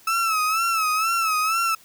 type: tone with vibrato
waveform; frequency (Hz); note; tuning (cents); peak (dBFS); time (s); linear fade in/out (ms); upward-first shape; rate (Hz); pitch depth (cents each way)
35% pulse; 1305; E6; -18; -18; 0.07-1.75; 5; sine; 2.1; 79
effects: white hiss -52 dBFS RMS until 1.84 s